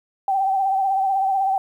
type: tone with vibrato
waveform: sine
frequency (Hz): 775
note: G5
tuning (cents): -20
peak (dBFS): -17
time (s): 0.28-1.58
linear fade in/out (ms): 2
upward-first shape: sine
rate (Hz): 16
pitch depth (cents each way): 44
effects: 9-bit